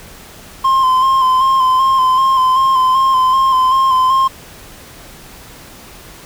triangle tone with vibrato, 1046.5 Hz, C6, in tune, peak -7 dBFS, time 0.64-4.28 s, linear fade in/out 10 ms, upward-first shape square, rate 2.6 Hz, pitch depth 27 cents each way, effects pink hiss -37 dBFS RMS until 6.25 s

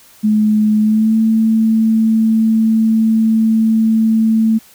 sine tone with pitch glide, 213.5 to 222.1 Hz, G#3 to A3, +48 to +16 cents, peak -9 dBFS, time 0.23-4.59 s, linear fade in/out 20 ms, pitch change +68 cents, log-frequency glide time 0.8-1.16 s, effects white hiss -45 dBFS RMS until 4.74 s

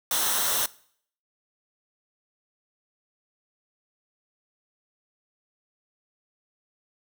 white noise with comb filter, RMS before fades -25 dBFS, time 0.11-0.66 s, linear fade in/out 2 ms, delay 0.42 ms, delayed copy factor -0.6, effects noise-tail reverb RT60 0.6 s tail -21 dB re dry

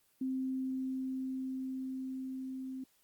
sine tone with level ramp, 261.6 Hz, C4, in tune, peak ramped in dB -32 to -39 dBFS, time 0.21-2.84 s, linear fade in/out 5 ms, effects white hiss -71 dBFS RMS until 3.03 s + Opus 24 kbps

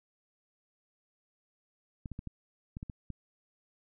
clicks, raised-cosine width 5 ms, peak -27 dBFS, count 8, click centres 2.058 / 2.117 / 2.191 / 2.273 / 2.769 / 2.829 / 2.898 / 3.103 s, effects none

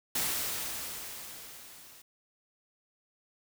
white noise with level ramp, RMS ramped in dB -30 to -54 dBFS, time 0.15-2.02 s, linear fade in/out 5 ms, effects none

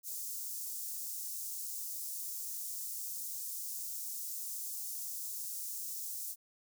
white high-pass noise, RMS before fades -41 dBFS, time 0.03-6.36 s, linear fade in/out 50 ms, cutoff 5900 Hz, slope 24 dB/octave, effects none

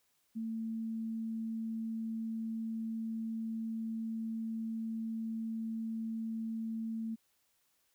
sine tone, 224.3 Hz, A3, 34 cents sharp, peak -35 dBFS, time 0.35-7.16 s, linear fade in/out 20 ms, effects white hiss -75 dBFS RMS until 7.94 s

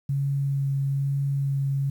sine tone with vibrato, 138.59 Hz, C#3, in tune, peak -22 dBFS, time 0.09-1.9 s, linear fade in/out 5 ms, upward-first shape sine, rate 1.1 Hz, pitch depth 11 cents each way, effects 9-bit

